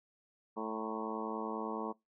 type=harmonic tone with a mistuned harmonic; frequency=110 Hz; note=A2; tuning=in tune; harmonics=2 / 3 / 4 / 5 / 6 / 7 / 8 / 9 / 10; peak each=-42 / -44 / -42 / -47 / -48 / -47 / -44 / -46 / -45 dBFS; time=0.56-1.93 s; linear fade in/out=20 ms; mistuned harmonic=8; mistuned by=+50 cents; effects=noise-tail reverb RT60 0.2 s tail -24 dB re dry